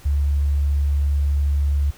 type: tone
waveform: sine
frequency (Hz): 71.4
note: D2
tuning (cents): -48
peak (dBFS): -16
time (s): 0.05-1.91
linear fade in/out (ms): 10
effects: pink hiss -47 dBFS RMS until 1.97 s